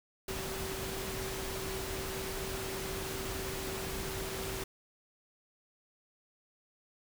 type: tone in noise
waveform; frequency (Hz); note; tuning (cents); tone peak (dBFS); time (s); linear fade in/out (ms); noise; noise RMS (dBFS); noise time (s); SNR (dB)
sine; 383.4; G4; -38; -41; 0.28-4.64; 5; pink; -39; 0.28-4.64; -5
effects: none